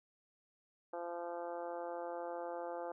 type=harmonic tone; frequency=172.3 Hz; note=F3; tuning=23 cents flat; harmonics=2 / 3 / 4 / 5 / 6 / 7 / 8 / 9; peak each=-48 / -43 / -46 / -47 / -57 / -54 / -59 / -60 dBFS; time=0.93-2.92 s; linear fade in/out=5 ms; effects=none